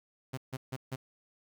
sawtooth tone bursts, 130.81 Hz, C3, in tune, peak -31 dBFS, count 4, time 0.33-0.96 s, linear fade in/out 10 ms, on 45 ms, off 150 ms, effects 10-bit

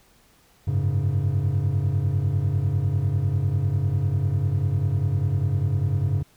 triangle chord, F# suspended second, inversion none, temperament equal with one note detuned, 93.79 / 103.83 / 138.59 Hz, F#2 / G#2 / C#3, +24 / 0 / 0 cents, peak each -22 dBFS, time 0.67-6.23 s, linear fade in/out 10 ms, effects tanh soft clip ceiling -11 dBFS + pink hiss -58 dBFS RMS until 6.36 s

